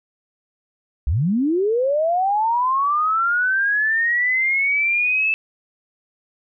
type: linear sweep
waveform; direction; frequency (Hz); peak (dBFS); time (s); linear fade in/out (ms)
sine; up; 56 to 2637; -16; 1.07-5.34; 0
effects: none